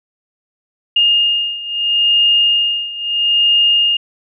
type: beating tone pair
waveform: sine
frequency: 2833 / 2833.76 Hz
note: F7 / F7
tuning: +24 / +25 cents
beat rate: 0.76 Hz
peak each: -13 / -16 dBFS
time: 0.96-3.97 s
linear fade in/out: 5 ms
effects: none